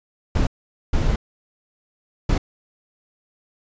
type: noise bursts at uneven times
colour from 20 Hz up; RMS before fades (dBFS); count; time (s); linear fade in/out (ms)
brown; -18; 3; 0.35-0.47 / 0.93-1.16 / 2.29-2.38; 5
effects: resampled to 16000 Hz